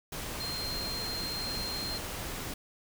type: tone in noise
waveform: sine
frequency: 4186 Hz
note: C8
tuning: in tune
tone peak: -35 dBFS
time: 0.4-1.98 s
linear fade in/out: 5 ms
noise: pink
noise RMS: -38 dBFS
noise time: 0.12-2.54 s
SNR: 0 dB
effects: none